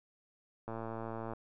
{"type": "click train", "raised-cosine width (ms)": 1, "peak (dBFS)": -27, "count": 75, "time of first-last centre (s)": [0.68, 1.335], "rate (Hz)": 113, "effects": []}